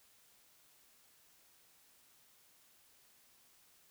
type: silence
effects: white hiss -67 dBFS RMS until 3.9 s

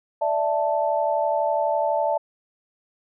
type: chord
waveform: sine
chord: D suspended second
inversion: none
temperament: equal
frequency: 587.3 / 659.3 / 880 Hz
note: D5 / E5 / A5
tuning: 0 / 0 / 0 cents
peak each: -24 dBFS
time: 0.21-2.18 s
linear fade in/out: 10 ms
effects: none

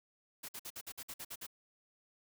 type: noise bursts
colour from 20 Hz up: white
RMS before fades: -45 dBFS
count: 10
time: 0.43-1.467 s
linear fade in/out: 10 ms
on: 56 ms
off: 53 ms
effects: none

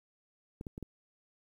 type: clicks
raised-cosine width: 3 ms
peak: -28 dBFS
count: 4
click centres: 0.611 / 0.668 / 0.779 / 0.827 s
effects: 10-bit

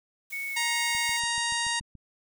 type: noise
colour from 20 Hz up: blue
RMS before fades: -44 dBFS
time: 0.3-1.2 s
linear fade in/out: 5 ms
type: tone with pitch glide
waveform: sine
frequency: 2217 to 2180 Hz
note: C#7 to C#7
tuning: 0 to -29 cents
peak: -31 dBFS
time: 0.32-1.17 s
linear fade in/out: 10 ms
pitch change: -29 cents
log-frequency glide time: 0.49-0.58 s
type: harmonic tone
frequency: 937 Hz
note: A#5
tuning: 9 cents sharp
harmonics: 1 / 2 / 3 / 4 / 5 / 6 / 7 / 8 / 9 / 10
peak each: -33 / -31 / -35 / -34 / -36 / -41 / -37 / -41 / -39 / -39 dBFS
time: 0.56-1.8 s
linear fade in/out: 10 ms
type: click train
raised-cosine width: 5 ms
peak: -35 dBFS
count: 8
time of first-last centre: 0.95-1.953 s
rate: 6.98 Hz
effects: none

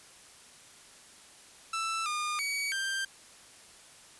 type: tone with pitch steps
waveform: sawtooth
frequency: 1326 / 1213 / 2263 / 1578 Hz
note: E6 / D#6 / C#7 / G6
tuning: +10 / -44 / +35 / +11 cents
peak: -27 dBFS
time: 1.73-3.05 s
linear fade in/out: 5 ms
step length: 330 ms
effects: white hiss -54 dBFS RMS until 4.19 s + resampled to 24000 Hz

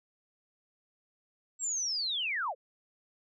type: linear sweep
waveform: sine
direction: down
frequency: 7720 to 453.3 Hz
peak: -30 dBFS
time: 1.59-2.55 s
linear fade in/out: 50 ms
effects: none

